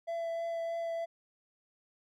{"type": "tone with vibrato", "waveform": "triangle", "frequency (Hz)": 669, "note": "E5", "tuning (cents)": 25, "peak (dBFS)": -31, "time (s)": [0.07, 1.06], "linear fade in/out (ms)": 20, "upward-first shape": "triangle", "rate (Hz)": 3.2, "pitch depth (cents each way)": 12, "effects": []}